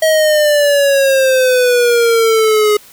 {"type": "exponential sweep", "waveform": "square", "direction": "down", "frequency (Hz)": [639, 416.9], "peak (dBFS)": -9, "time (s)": [0.02, 2.77], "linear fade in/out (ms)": 5, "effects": ["white hiss -41 dBFS RMS until 2.92 s"]}